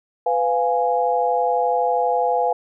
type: chord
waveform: sine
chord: F diminished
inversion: second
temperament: equal with one note detuned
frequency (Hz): 500.2 / 698.5 / 830.6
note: Cb5 / F5 / Ab5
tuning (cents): +22 / 0 / 0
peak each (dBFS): -21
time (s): 0.26-2.53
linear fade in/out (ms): 5
effects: none